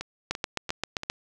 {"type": "two click trains", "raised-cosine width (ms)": 0.2, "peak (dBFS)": [-10, -16], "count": [7, 4], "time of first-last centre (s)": [[0.31, 1.099], [0.01, 1.034]], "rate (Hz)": [7.6, 2.93], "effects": []}